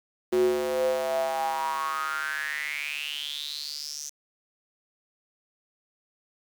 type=tone with high-pass filter sweep; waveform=square; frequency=73.42 Hz; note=D2; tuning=in tune; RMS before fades=-29 dBFS; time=0.32-4.1 s; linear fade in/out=10 ms; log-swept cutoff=340 to 6200 Hz; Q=8.5; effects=8-bit